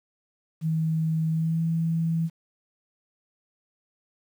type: tone with pitch glide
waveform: sine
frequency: 160 to 164.21 Hz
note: D#3 to E3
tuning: +49 to -6 cents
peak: -22 dBFS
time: 0.61-2.3 s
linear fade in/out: 50 ms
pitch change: +45 cents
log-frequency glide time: 1.3-1.62 s
effects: 9-bit